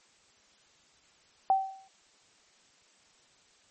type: tone with exponential decay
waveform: sine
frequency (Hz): 771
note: G5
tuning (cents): -29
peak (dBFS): -18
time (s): 1.5-1.88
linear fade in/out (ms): 1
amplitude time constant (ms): 81
effects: white hiss -63 dBFS RMS until 3.7 s + MP3 32 kbps